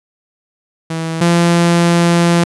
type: tone pair in turn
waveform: sawtooth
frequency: 163 / 171.15 Hz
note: E3 / F3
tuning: -19 / -35 cents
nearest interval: minor second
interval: 84 cents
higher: second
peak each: -14 / -5 dBFS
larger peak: second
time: 0.9-1.21 / 1.21-2.44 s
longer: second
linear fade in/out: 5 ms
effects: resampled to 24000 Hz